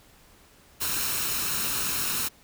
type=noise with comb filter; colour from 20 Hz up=white; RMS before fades=-28 dBFS; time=0.8-2.29 s; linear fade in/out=20 ms; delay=0.74 ms; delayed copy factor=+0.5; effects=pink hiss -56 dBFS RMS until 2.43 s